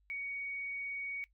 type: tone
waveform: sine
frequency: 2241 Hz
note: C#7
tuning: 18 cents sharp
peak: -37 dBFS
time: 0.1-1.24 s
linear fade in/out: 0 ms
effects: noise-tail reverb RT60 0.1 s tail -18 dB re dry + added 50 Hz sine -68 dBFS peak until 1.33 s